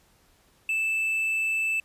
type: tone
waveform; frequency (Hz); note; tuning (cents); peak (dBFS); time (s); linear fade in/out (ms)
triangle; 2637; E7; 0; -22; 0.69-1.8; 2
effects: pink hiss -62 dBFS RMS until 1.84 s + resampled to 32000 Hz